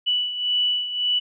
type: beating tone pair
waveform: sine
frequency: 2960 / 2961.8 Hz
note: F#7 / F#7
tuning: 0 / +1 cents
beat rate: 1.8 Hz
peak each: -21 / -27 dBFS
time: 0.06-1.2 s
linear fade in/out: 20 ms
effects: none